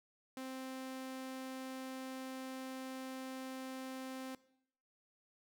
sawtooth tone, 261.6 Hz, C4, in tune, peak -39 dBFS, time 0.37-4.35 s, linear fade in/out 2 ms, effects noise-tail reverb RT60 0.7 s tail -19 dB re dry

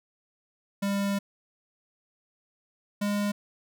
square tone pair in turn, 199.5 / 204.8 Hz, G3 / G#3, +31 / -24 cents, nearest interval unison, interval 45 cents, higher second, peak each -26 dBFS, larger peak neither, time 0.82-1.19 / 3.01-3.32 s, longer first, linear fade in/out 10 ms, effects none

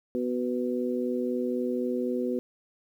harmonic tone, 123.9 Hz, B2, 6 cents sharp, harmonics 2 / 3 / 4, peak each -29 / -31 / -32 dBFS, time 0.15-2.39 s, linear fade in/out 0 ms, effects 10-bit

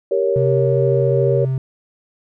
sine chord, G diminished, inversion none, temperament equal with one note detuned, 392 / 466.2 / 557.3 Hz, G4 / Bb4 / Db5, 0 / 0 / +9 cents, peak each -19 dBFS, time 0.11-1.45 s, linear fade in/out 5 ms
triangle tone, 131.6 Hz, C3, 10 cents sharp, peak -15 dBFS, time 0.36-1.58 s, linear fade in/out 2 ms
effects none

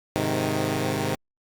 10% pulse chord, Ab major, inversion none, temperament equal, 103.83 / 130.81 / 155.56 Hz, Ab2 / C3 / Eb3, 0 / 0 / 0 cents, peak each -20 dBFS, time 0.16-1.15 s, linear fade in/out 0 ms, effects Opus 48 kbps

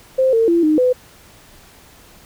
sine tone with pitch steps, 523 / 453.8 / 339.4 / 308 / 503 Hz, C5 / A#4 / F4 / D#4 / B4, -1 / -47 / -49 / -17 / +32 cents, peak -11 dBFS, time 0.18-0.93 s, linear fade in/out 10 ms, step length 150 ms, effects pink hiss -46 dBFS RMS until 2.25 s

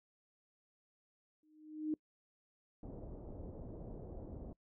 sine tone with exponential growth, 308.1 Hz, D#4, 17 cents flat, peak -31 dBFS, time 1.43-1.94 s, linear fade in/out 2 ms, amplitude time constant 110 ms
pink low-pass noise, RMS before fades -48 dBFS, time 2.83-4.53 s, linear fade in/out 2 ms, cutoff 620 Hz, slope 24 dB/octave
effects noise-tail reverb RT60 0.1 s tail -25 dB re dry

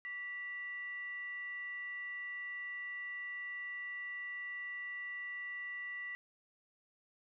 sine tone with frequency modulation, 1961 Hz, B6, 13 cents flat, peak -40 dBFS, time 0.05-6.15 s, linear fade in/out 0 ms, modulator 812 Hz, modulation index 0.25, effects none

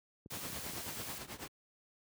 clicks, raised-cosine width 3 ms, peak -37 dBFS, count 9, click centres 0.261 / 0.322 / 0.372 / 0.501 / 0.531 / 0.665 / 0.697 / 0.735 / 0.776 s
white noise, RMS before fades -45 dBFS, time 0.3-1.19 s, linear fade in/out 10 ms
pink noise with tremolo, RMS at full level -42 dBFS, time 0.32-1.48 s, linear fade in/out 5 ms, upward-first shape triangle, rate 9.2 Hz, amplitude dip 90%
effects high-pass 80 Hz 12 dB/octave

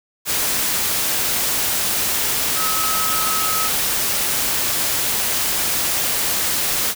sine tone in noise, 1282 Hz, E6, 49 cents flat, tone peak -23 dBFS, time 2.55-3.71 s, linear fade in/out 50 ms, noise white, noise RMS -20 dBFS, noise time 0.25-6.95 s, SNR -6 dB, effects none

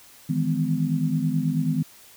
sine chord, E major seventh, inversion third, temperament equal with one note detuned, 155.56 / 164.81 / 207.7 / 252.3 Hz, D#3 / E3 / G#3 / B3, 0 / 0 / 0 / +37 cents, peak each -25 / -26 / -30 / -26 dBFS, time 0.29-1.83 s, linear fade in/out 10 ms, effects white hiss -50 dBFS RMS until 2.16 s

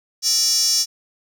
square tone with high-pass filter, 261.7 Hz, C4, in tune, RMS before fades -18 dBFS, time 0.22-0.86 s, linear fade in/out 50 ms, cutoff 5600 Hz, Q 8.5, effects none

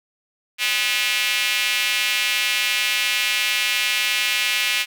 square tone with high-pass filter, 114.3 Hz, A#2, 34 cents flat, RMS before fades -21 dBFS, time 0.58-4.86 s, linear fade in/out 50 ms, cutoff 2500 Hz, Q 2.8, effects none

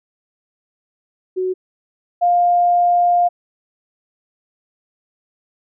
sine tone pair in turn, 370.9 / 703.6 Hz, F#4 / F5, +4 / +13 cents, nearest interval major seventh, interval 1109 cents, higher second, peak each -17 / -11 dBFS, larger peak second, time 1.36-1.54 / 2.21-3.29 s, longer second, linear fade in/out 20 ms, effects none

